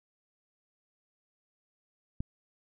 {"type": "click", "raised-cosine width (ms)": 5, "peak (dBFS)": -21, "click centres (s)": 2.205, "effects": []}